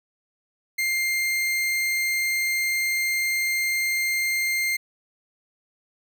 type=tone; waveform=40% pulse; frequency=2106 Hz; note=C7; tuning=11 cents sharp; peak=-21 dBFS; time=0.78-4.77 s; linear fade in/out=10 ms; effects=none